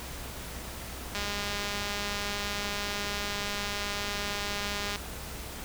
click train, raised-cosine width 0.2 ms, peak -16 dBFS, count 778, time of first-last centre 1.15-4.959 s, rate 204 Hz, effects added 63 Hz sine -44 dBFS peak until 5.64 s + pink hiss -41 dBFS RMS until 5.64 s

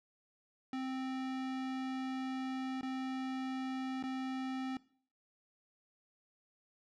square tone with dropouts, 261.6 Hz, C4, in tune, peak -37 dBFS, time 0.73-4.77 s, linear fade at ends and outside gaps 2 ms, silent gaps 2.811-2.83 / 4.027-4.037 s, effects noise-tail reverb RT60 0.5 s tail -20 dB re dry + low-pass 4000 Hz 12 dB/octave

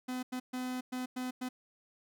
45% pulse tone bursts at uneven times, 253.2 Hz, B3, 43 cents sharp, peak -35 dBFS, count 6, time 0.08-0.23 / 0.32-0.4 / 0.53-0.81 / 0.92-1.06 / 1.16-1.31 / 1.41-1.49 s, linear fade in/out 10 ms, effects none

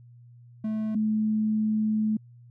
triangle / sine tone pair in turn, 217.2 / 215.9 Hz, A3 / A3, -22 / -33 cents, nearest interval unison, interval 11 cents, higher first, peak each -24 / -22 dBFS, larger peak second, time 0.64-0.95 / 0.95-2.17 s, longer second, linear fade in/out 5 ms, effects added 120 Hz sine -48 dBFS peak until 2.5 s

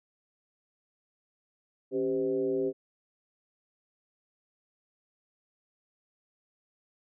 sine tone with frequency modulation, 392 Hz, G4, in tune, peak -26 dBFS, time 1.91-2.73 s, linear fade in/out 50 ms, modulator 118 Hz, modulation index 0.91, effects none

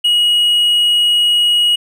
triangle tone, 2900 Hz, F#7, 35 cents flat, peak -8 dBFS, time 0.04-1.76 s, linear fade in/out 10 ms, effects none

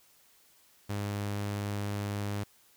sawtooth tone, 102.1 Hz, G#2, 29 cents flat, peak -28 dBFS, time 0.89-2.44 s, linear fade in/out 10 ms, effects white hiss -63 dBFS RMS until 2.76 s

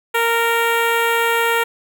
10% pulse tone with notch filter, 463.4 Hz, A#4, 10 cents flat, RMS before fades -17 dBFS, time 0.14-1.64 s, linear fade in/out 10 ms, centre 5800 Hz, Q 0.87, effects none

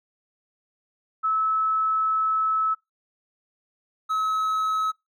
sine / triangle tone pair in turn, 1300 / 1286.6 Hz, E6 / E6, -24 / -42 cents, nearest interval unison, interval 18 cents, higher first, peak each -20 dBFS, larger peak neither, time 1.23-2.75 / 4.09-4.92 s, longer first, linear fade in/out 20 ms, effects noise-tail reverb RT60 0.2 s tail -25 dB re dry

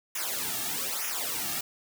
white noise with flanger, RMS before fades -32 dBFS, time 0.15-1.61 s, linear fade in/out 5 ms, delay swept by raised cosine 0.23 to 2.03 ms, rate 1.1 Hz, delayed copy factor -0.9, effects none

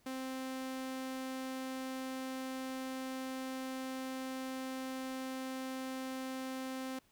sawtooth tone, 261.6 Hz, C4, in tune, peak -35 dBFS, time 0.06-6.99 s, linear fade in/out 5 ms, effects pink hiss -70 dBFS RMS until 7.11 s

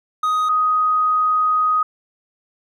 triangle / sine tone pair in turn, 1251 / 1251 Hz, D#6 / D#6, +9 / +9 cents, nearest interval unison, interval 0 cents, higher neither, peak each -14 dBFS, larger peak neither, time 0.23-0.49 / 0.49-1.83 s, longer second, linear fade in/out 5 ms, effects none

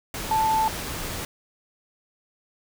sine tone in noise, 880 Hz, A5, in tune, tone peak -19 dBFS, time 0.31-0.68 s, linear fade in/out 2 ms, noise pink, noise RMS -32 dBFS, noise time 0.14-1.25 s, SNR +10 dB, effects none

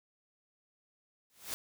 white noise with exponential growth, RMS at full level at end -35 dBFS, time 1.3-1.54 s, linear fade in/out 0 ms, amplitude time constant 52 ms, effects none

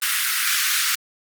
pink high-pass noise, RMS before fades -21 dBFS, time 0.02-0.95 s, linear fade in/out 2 ms, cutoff 1300 Hz, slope 48 dB/octave, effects Opus 24 kbps

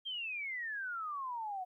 sine exponential sweep, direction down, 3226 to 720 Hz, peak -37 dBFS, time 0.05-1.65 s, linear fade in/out 20 ms, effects 13-bit

